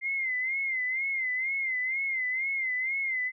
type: tone with vibrato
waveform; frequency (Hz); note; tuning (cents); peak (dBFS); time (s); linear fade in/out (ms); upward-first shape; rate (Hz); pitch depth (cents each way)
sine; 2089; C7; -3; -27; 0.01-3.32; 50; sine; 2.1; 80
effects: none